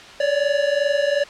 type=tone pair together; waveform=square; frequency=562.4 / 585 Hz; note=C#5 / D5; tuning=+25 / -7 cents; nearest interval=minor second; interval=68 cents; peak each=-21 dBFS; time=0.2-1.24 s; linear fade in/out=5 ms; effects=white hiss -40 dBFS RMS until 1.29 s + low-pass 4000 Hz 12 dB/octave